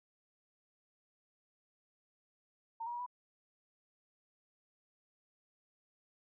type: tone with pitch steps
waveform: sine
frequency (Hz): 912 / 954 / 961 / 985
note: A#5 / A#5 / B5 / B5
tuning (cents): -38 / +40 / -48 / -5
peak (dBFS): -38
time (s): 2.8-3.064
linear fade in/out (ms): 10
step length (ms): 66
effects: none